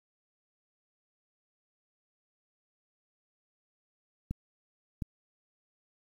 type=clicks; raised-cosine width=5 ms; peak=-21 dBFS; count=2; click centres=4.31 / 5.022 s; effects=9-bit